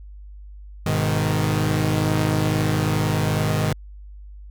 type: chord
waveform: sawtooth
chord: G# minor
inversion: none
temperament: equal with one note detuned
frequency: 103.83 / 126.14 / 155.56 Hz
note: G#2 / B2 / D#3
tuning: 0 / +37 / 0 cents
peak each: -19 / -22 / -18 dBFS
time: 0.86-3.73 s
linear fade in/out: 5 ms
effects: added 50 Hz sine -37 dBFS peak until 4.5 s